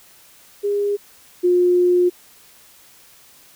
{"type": "tone pair in turn", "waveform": "sine", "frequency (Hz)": [407.3, 356.7], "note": ["G#4", "F4"], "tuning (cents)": [-34, 37], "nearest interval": "major second", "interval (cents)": 229, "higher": "first", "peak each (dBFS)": [-17, -12], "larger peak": "second", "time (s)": [[0.63, 0.97], [1.43, 2.1]], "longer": "second", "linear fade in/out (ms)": 20, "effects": ["white hiss -49 dBFS RMS until 3.55 s"]}